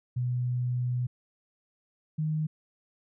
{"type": "tone pair in turn", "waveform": "sine", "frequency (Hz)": [123.9, 155.07], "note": ["B2", "D#3"], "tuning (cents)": [6, -6], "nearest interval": "major third", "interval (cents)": 388, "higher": "second", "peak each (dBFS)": -26, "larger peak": "neither", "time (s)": [[0.16, 1.07], [2.18, 2.47]], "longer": "first", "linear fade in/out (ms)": 10, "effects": []}